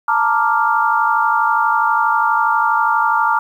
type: chord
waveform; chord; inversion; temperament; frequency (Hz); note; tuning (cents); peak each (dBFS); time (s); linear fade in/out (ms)
sine; Bb major seventh; third; equal; 880 / 932.3 / 1174.7 / 1396.9; A5 / Bb5 / D6 / F6; 0 / 0 / 0 / 0; -18; 0.08-3.39; 5
effects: 8-bit